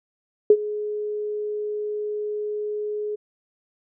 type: tone with ADSR envelope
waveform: sine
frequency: 420.2 Hz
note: G#4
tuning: 20 cents sharp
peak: -7 dBFS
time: 0.5-3.16 s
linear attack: 3 ms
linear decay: 57 ms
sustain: -18 dB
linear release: 14 ms
effects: none